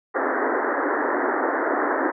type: band-pass noise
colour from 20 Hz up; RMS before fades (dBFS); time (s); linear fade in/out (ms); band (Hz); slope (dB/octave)
pink; -23; 0.14-2.12; 20; 260 to 1900; 96
effects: none